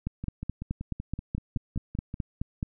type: two click trains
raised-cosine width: 5 ms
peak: -17 / -22 dBFS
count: 13 / 11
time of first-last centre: 0.07-2.629 / 0.24-2.141 s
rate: 4.69 / 5.26 Hz
effects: none